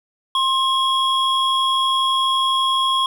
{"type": "tone pair together", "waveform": "triangle", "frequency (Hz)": [1061, 3315], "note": ["C6", "G#7"], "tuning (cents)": [24, -4], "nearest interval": "octave + minor sixth", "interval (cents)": 1972, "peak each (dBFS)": [-16, -18], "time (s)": [0.35, 3.06], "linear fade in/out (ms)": 2, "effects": []}